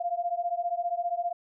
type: beating tone pair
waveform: sine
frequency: 689 / 704 Hz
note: F5 / F5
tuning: -24 / +14 cents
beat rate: 15 Hz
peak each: -30 dBFS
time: 0-1.33 s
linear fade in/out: 10 ms
effects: none